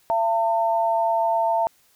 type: tone pair together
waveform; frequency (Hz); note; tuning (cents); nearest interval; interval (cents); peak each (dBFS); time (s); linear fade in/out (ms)
sine; 675.1 / 902; E5 / A5; +41 / +43; perfect fourth; 502; -21 / -21; 0.1-1.67; 0
effects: white hiss -60 dBFS RMS until 1.95 s